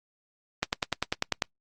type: click train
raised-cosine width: 0.2 ms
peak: -7 dBFS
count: 9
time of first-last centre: 0.63-1.422 s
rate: 10.1 Hz
effects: noise-tail reverb RT60 0.1 s tail -26 dB re dry + Opus 24 kbps